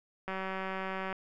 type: click train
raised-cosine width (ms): 0.5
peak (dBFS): -22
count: 162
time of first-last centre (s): 0.28-1.127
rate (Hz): 190
effects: none